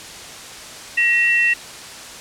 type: tone pair together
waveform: sine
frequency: 1900.1 / 2702 Hz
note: A#6 / E7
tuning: +33 / +42 cents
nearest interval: tritone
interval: 609 cents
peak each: -16 dBFS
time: 0.97-1.54 s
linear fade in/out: 10 ms
effects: white hiss -35 dBFS RMS until 2.2 s + low-pass 8000 Hz 12 dB/octave